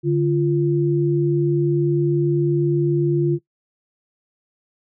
sine tone pair together, 145.4 / 345.8 Hz, D3 / F4, -17 / -17 cents, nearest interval octave + minor third, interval 1500 cents, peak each -18 dBFS, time 0.03-3.39 s, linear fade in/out 50 ms, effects noise-tail reverb RT60 0.1 s tail -19 dB re dry

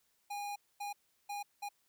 square tone bursts at uneven times, 817 Hz, G#5, 29 cents flat, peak -39 dBFS, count 4, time 0.3-0.56 / 0.8-0.93 / 1.29-1.43 / 1.62-1.69 s, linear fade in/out 10 ms, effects white hiss -75 dBFS RMS until 1.88 s

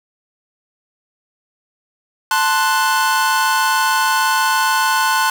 45% pulse chord, F# diminished, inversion first, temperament equal, 880 / 1046.5 / 1480 Hz, A5 / C6 / F#6, 0 / 0 / 0 cents, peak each -18 dBFS, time 2.31-5.3 s, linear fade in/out 2 ms, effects none

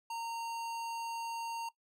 sine tone with hard clipping, 922 Hz, A#5, 19 cents flat, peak -39 dBFS, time 0.1-1.69 s, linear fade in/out 5 ms, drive 18 dB, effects noise-tail reverb RT60 0.1 s tail -18 dB re dry

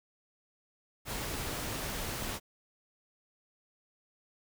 pink noise, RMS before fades -37 dBFS, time 1.05-2.4 s, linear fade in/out 50 ms, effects none

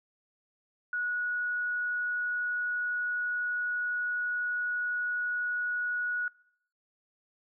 sine tone, 1461 Hz, F#6, 22 cents flat, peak -29 dBFS, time 0.93-6.28 s, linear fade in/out 2 ms, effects noise-tail reverb RT60 0.7 s tail -23 dB re dry

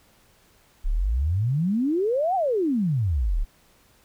sine exponential two-way sweep, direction up then down, 31.23 to 790 to 31.23 Hz, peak -20 dBFS, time 0.84-3.45 s, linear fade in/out 20 ms, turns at 2.35 s, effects pink hiss -59 dBFS RMS until 4.04 s

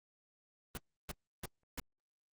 pink noise bursts, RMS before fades -41 dBFS, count 4, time 0.75-1.798 s, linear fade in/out 0 ms, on 22 ms, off 320 ms, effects Opus 24 kbps

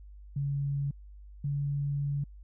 sine tone pair in turn, 140.6 / 142.23 Hz, C#3 / C#3, +25 / +45 cents, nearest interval unison, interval 20 cents, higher second, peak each -28 / -28 dBFS, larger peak neither, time 0.36-0.91 / 1.44-2.24 s, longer second, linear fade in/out 5 ms, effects added 50 Hz sine -46 dBFS peak until 2.43 s

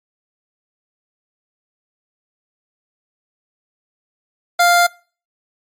25% pulse tone, 698.5 Hz, F5, in tune, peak -6 dBFS, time 4.59-4.87 s, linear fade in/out 10 ms, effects noise-tail reverb RT60 0.4 s tail -24 dB re dry + MP3 64 kbps

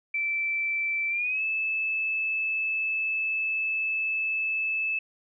sine tone with pitch glide, 2331 to 2616 Hz, D7 to E7, -14 to -14 cents, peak -25 dBFS, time 0.14-4.99 s, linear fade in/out 5 ms, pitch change +200 cents, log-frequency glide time 1.09-1.43 s, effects none

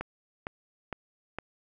click train, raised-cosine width 0.5 ms, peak -19 dBFS, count 4, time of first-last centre 0.01-1.386 s, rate 2.18 Hz, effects none

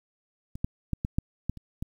clicks, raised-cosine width 5 ms, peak -25 / -14 / -15 / -16 / -12 / -15 / -30 / -20 dBFS, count 8, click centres 0.555 / 0.645 / 0.933 / 1.049 / 1.185 / 1.496 / 1.573 / 1.825 s, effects 9-bit

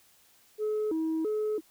sine tone with vibrato, 370 Hz, F#4, in tune, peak -25 dBFS, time 0.58-1.61 s, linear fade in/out 50 ms, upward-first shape square, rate 1.5 Hz, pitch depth 250 cents each way, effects tanh soft clip ceiling -25 dBFS + white hiss -62 dBFS RMS until 1.7 s

